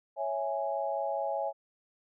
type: chord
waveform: sine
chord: C# minor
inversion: none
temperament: equal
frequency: 554.4 / 659.3 / 830.6 Hz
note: C#5 / E5 / G#5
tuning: 0 / 0 / 0 cents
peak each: -34 dBFS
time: 0.16-1.53 s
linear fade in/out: 50 ms
effects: none